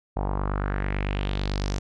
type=tone with low-pass filter sweep; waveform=sawtooth; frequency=49 Hz; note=G1; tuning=in tune; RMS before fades=-27 dBFS; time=0.16-1.79 s; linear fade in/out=10 ms; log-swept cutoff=800 to 6300 Hz; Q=3; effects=none